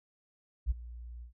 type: tone with ADSR envelope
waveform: sine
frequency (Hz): 59.3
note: A#1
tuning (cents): +30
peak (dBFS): -22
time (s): 0.66-1.33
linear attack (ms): 46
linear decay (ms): 18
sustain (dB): -20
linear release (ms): 110
effects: tanh soft clip ceiling -21 dBFS